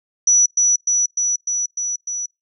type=tone with echo; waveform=sine; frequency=5900 Hz; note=F#8; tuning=6 cents flat; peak=-10 dBFS; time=0.27-0.46 s; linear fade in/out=5 ms; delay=300 ms; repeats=6; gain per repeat=-2 dB; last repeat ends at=2.26 s; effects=noise-tail reverb RT60 0.2 s tail -24 dB re dry